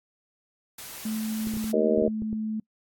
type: noise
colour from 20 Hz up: white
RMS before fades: -40 dBFS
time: 0.78-1.72 s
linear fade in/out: 5 ms
type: tone with pitch glide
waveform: sine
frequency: 218.9 to 217.4 Hz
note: A3 to A3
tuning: -9 to -21 cents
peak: -27 dBFS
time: 1.05-2.6 s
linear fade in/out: 5 ms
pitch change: -12 cents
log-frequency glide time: 1.84-1.99 s
type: clicks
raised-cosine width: 3 ms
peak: -24 dBFS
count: 9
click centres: 1.471 / 1.538 / 1.57 / 1.642 / 1.978 / 2.022 / 2.08 / 2.221 / 2.329 s
type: harmonic tone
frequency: 77.78 Hz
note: D#2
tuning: in tune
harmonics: 3 / 4 / 5 / 6 / 7 / 8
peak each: -31 / -30 / -27 / -24 / -32 / -26 dBFS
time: 1.73-2.08 s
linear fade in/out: 5 ms
effects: noise-tail reverb RT60 0.1 s tail -25 dB re dry + AAC 64 kbps